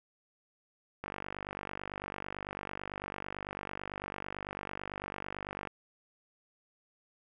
click train, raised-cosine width 0.5 ms, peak -23 dBFS, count 228, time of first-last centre 1.04-5.673 s, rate 49 Hz, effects none

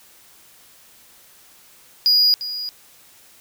triangle tone with echo, 4893 Hz, D#8, 30 cents flat, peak -11 dBFS, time 2.06-2.34 s, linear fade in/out 0 ms, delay 350 ms, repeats 1, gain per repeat -13 dB, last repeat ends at 2.69 s, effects white hiss -50 dBFS RMS until 3.4 s

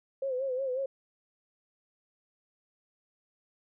sine tone with vibrato, 523.3 Hz, C5, in tune, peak -29 dBFS, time 0.22-0.86 s, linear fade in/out 5 ms, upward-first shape sine, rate 5.5 Hz, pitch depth 80 cents each way, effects none

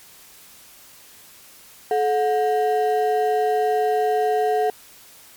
triangle ring-modulated tone, 579 Hz, D5, 25 cents flat, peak -12 dBFS, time 1.91-4.7 s, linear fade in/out 2 ms, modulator 148 Hz, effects white hiss -47 dBFS RMS until 5.36 s + MP3 96 kbps

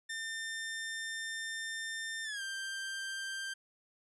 sawtooth tone with pitch glide, 1800 to 1576.1 Hz, A6 to G6, +39 to +9 cents, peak -34 dBFS, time 0.09-3.54 s, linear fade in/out 10 ms, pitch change -230 cents, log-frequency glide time 2.24-2.42 s, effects resampled to 24000 Hz

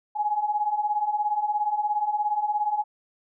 sine beating tone pair, 826 / 843 Hz, G#5 / G#5, -10 / +26 cents, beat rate 17 Hz, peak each -28 / -24 dBFS, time 0.15-2.84 s, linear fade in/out 20 ms, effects none

